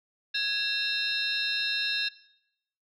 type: tone cluster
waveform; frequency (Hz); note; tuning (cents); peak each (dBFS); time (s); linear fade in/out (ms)
sine; 1661 / 2702 / 3712 / 4103 / 5290; G#6 / E7 / A#7 / C8 / E8; 0 / +42 / -8 / -35 / +5; -32 / -33 / -30 / -32 / -37; 0.34-2.09; 10
effects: noise-tail reverb RT60 0.8 s tail -19 dB re dry + tanh soft clip ceiling -17 dBFS